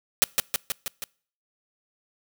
white noise with echo, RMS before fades -18 dBFS, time 0.22-0.24 s, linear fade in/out 0 ms, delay 160 ms, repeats 5, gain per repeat -3 dB, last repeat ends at 1.04 s, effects noise-tail reverb RT60 0.5 s tail -26 dB re dry

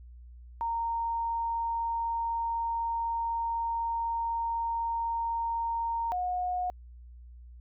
sine tone pair in turn, 924 / 723.4 Hz, A#5 / F#5, -16 / -39 cents, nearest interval major third, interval 423 cents, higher first, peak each -28 dBFS, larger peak neither, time 0.61-6.12 / 6.12-6.7 s, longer first, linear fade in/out 0 ms, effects added 60 Hz sine -46 dBFS peak until 7.6 s

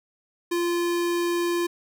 square tone, 346 Hz, F4, 16 cents flat, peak -23 dBFS, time 0.51-1.67 s, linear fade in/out 10 ms, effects none

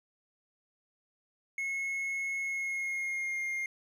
triangle tone with pitch glide, 2178 to 2123 Hz, C#7 to C7, -31 to +25 cents, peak -30 dBFS, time 1.58-3.66 s, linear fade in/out 2 ms, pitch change -44 cents, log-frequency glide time 2.41-3.41 s, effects none

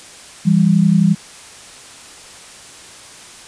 sine tone pair together, 166.8 / 198.36 Hz, E3 / G3, +21 / +21 cents, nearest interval minor third, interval 300 cents, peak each -12 dBFS, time 0.45-1.15 s, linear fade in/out 20 ms, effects white hiss -38 dBFS RMS until 3.47 s + resampled to 22050 Hz

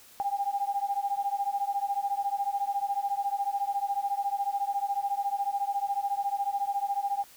sine beating tone pair, 795 / 809 Hz, G5 / G#5, +24 / -46 cents, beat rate 14 Hz, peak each -30 dBFS, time 0.2-7.24 s, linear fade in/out 0 ms, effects white hiss -54 dBFS RMS until 7.36 s

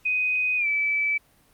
sine tone with pitch glide, 2501 to 2307 Hz, D#7 to D7, +8 to -31 cents, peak -21 dBFS, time 0.05-1.18 s, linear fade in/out 10 ms, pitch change -139 cents, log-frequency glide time 0.57-0.67 s, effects pink hiss -60 dBFS RMS until 1.53 s + Opus 48 kbps

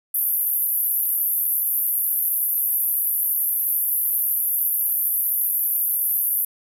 white band-pass noise, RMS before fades -22 dBFS, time 0.14-6.45 s, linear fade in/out 5 ms, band 11000 to 14000 Hz, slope 96 dB/octave, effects none

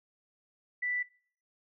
sine tone, 1975.5 Hz, B6, in tune, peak -30 dBFS, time 0.82-1.03 s, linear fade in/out 10 ms, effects noise-tail reverb RT60 0.5 s tail -20 dB re dry

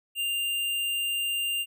square tone, 2794 Hz, F7, in tune, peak -27 dBFS, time 0.15-1.66 s, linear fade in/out 50 ms, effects none

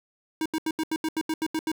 square tone bursts, 317.1 Hz, D#4, 33 cents sharp, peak -25 dBFS, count 11, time 0.41-1.717 s, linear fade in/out 2 ms, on 47 ms, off 79 ms, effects none

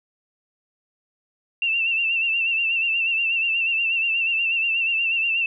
sine tone with vibrato, 2707 Hz, E7, 45 cents sharp, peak -19 dBFS, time 1.62-5.46 s, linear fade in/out 2 ms, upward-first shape sine, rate 8.3 Hz, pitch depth 55 cents each way, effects none

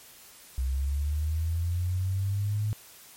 sine linear sweep, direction up, 63.4 to 107.4 Hz, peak -25 dBFS, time 0.58-2.73 s, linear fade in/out 0 ms, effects white hiss -51 dBFS RMS until 3.16 s + MP3 64 kbps

